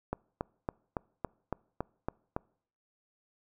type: click train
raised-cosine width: 1 ms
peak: -18 dBFS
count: 9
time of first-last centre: 0.13-2.365 s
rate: 3.58 Hz
effects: noise-tail reverb RT60 0.6 s tail -26 dB re dry